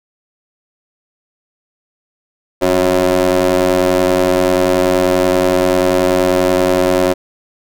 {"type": "ring-modulated tone", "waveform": "25% pulse", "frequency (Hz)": 90.4, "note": "F#2", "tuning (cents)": -40, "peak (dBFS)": -4, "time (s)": [2.61, 7.14], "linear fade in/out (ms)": 20, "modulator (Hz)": 458, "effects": []}